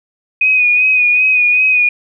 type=tone with vibrato; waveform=sine; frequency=2489 Hz; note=D#7; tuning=in tune; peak=-8 dBFS; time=0.41-1.89 s; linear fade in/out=5 ms; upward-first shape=sine; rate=2.6 Hz; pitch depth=35 cents each way; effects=none